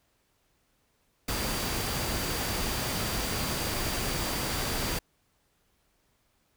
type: tone in noise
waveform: sine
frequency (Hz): 4699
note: D8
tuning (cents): 0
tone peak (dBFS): -41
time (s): 1.28-4.99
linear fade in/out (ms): 5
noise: pink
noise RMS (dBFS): -31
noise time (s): 1.28-4.99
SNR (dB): -13
effects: pink hiss -71 dBFS RMS until 6.56 s